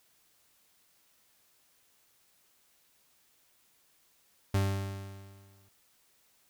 40% pulse tone with exponential decay, 98 Hz, G2, in tune, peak -23 dBFS, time 4.54-5.69 s, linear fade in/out 5 ms, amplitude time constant 250 ms, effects white hiss -68 dBFS RMS until 6.49 s

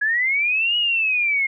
sine linear two-way sweep, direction up then down, 1661.2 to 2916 to 2129 Hz, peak -17 dBFS, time 0.01-1.47 s, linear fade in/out 10 ms, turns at 0.77 s, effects none

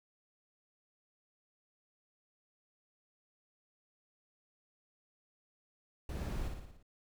brown noise with echo, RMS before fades -39 dBFS, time 6.09-6.48 s, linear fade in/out 2 ms, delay 58 ms, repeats 6, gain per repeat -4 dB, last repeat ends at 6.828 s, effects none

